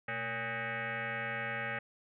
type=tone with frequency modulation; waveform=sine; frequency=122.8 Hz; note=B2; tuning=9 cents flat; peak=-34 dBFS; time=0.08-1.79 s; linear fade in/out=5 ms; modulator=345 Hz; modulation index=6.4; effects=none